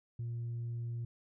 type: tone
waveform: sine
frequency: 117.8 Hz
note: A#2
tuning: 19 cents sharp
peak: -34 dBFS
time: 0.19-1.05 s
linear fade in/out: 5 ms
effects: tanh soft clip ceiling -34 dBFS